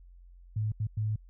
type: tone bursts at uneven times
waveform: sine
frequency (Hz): 107.5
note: A2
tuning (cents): -40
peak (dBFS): -27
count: 3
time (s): 0.56-0.72 / 0.8-0.87 / 0.97-1.16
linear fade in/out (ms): 5
effects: added 44 Hz sine -50 dBFS peak until 1.29 s